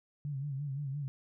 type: tone with vibrato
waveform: sine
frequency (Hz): 140.3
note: C#3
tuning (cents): +21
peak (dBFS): -34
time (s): 0.25-1.08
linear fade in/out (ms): 0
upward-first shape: sine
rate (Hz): 5.8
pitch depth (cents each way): 92
effects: none